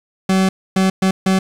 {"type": "tone bursts at uneven times", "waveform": "40% pulse", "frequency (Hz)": 189.7, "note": "F#3", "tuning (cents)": 43, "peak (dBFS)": -11, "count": 4, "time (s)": [[0.29, 0.49], [0.76, 0.9], [1.02, 1.11], [1.26, 1.39]], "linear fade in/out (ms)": 5, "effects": ["low-pass 10000 Hz 12 dB/octave", "7-bit"]}